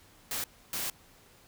white noise bursts at uneven times, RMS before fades -34 dBFS, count 2, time 0.31-0.44 / 0.73-0.9 s, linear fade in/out 2 ms, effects pink hiss -59 dBFS RMS until 1.47 s

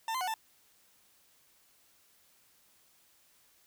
40% pulse tone with pitch steps, 897 / 1034 / 738 / 887 Hz, A5 / C6 / F#5 / A5, +33 / -21 / -5 / +14 cents, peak -31 dBFS, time 0.08-0.34 s, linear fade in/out 2 ms, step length 65 ms, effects white hiss -66 dBFS RMS until 3.66 s

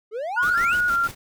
triangle exponential sweep, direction up, 410 to 3136 Hz, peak -24 dBFS, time 0.11-0.77 s, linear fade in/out 50 ms
sine tone with vibrato, 1415 Hz, F6, 22 cents sharp, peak -18 dBFS, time 0.36-1.08 s, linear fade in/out 20 ms, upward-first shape square, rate 2.8 Hz, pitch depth 39 cents each way
pink noise with tremolo, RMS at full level -36 dBFS, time 0.42-1.15 s, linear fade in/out 10 ms, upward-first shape square, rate 6.5 Hz, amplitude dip 60%
effects none

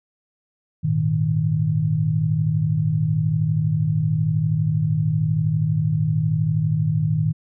sine chord, Ab suspended second, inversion none, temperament equal, 103.83 / 116.54 / 155.56 Hz, Ab2 / Bb2 / Eb3, 0 / 0 / 0 cents, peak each -25 / -24 / -19 dBFS, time 0.83-7.33 s, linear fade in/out 20 ms, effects none

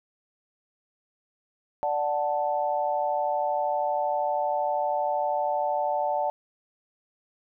sine chord, D major, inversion none, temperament equal, 587.3 / 740 / 880 Hz, D5 / F#5 / A5, 0 / 0 / 0 cents, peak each -28 dBFS, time 1.83-6.3 s, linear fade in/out 0 ms, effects none

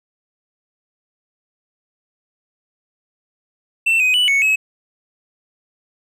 triangle tone with pitch steps, 2683 / 2509 / 2965 / 2215 / 2568 Hz, E7 / D#7 / F#7 / C#7 / E7, +30 / +14 / +3 / -2 / -46 cents, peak -11 dBFS, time 3.86-4.56 s, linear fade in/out 10 ms, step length 140 ms, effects none

